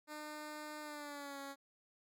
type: tone with pitch glide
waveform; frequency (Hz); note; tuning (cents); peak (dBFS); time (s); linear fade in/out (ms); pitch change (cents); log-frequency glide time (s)
10% pulse; 302.3 to 277.2; D#4 to C#4; -50 to 0; -37; 0.07-1.56; 50; -150; 0.82-1.39
effects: none